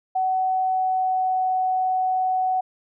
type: tone with pitch glide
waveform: sine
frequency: 751 to 746.2 Hz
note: F#5 to F#5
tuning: +26 to +14 cents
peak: -19 dBFS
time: 0.15-2.61 s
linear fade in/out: 10 ms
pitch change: -12 cents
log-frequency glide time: 0.66-1.47 s
effects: none